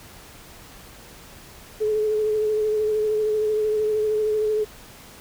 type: tone with vibrato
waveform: sine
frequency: 428.4 Hz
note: A4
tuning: 46 cents flat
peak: -19 dBFS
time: 1.8-4.65 s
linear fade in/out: 20 ms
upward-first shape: sine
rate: 13 Hz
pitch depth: 23 cents each way
effects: pink hiss -45 dBFS RMS until 5.2 s